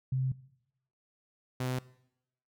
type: tone pair in turn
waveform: sine / sawtooth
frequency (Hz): 130.81 / 127.53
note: C3 / C3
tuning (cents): 0 / -44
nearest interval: unison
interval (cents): 44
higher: first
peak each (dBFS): -27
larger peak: neither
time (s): 0.12-0.32 / 1.6-1.79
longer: first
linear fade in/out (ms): 5
effects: noise-tail reverb RT60 0.8 s tail -20 dB re dry